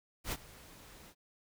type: noise with ADSR envelope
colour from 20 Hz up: pink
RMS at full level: -35 dBFS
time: 0.24-1.15 s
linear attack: 80 ms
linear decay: 44 ms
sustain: -20 dB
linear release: 62 ms
effects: none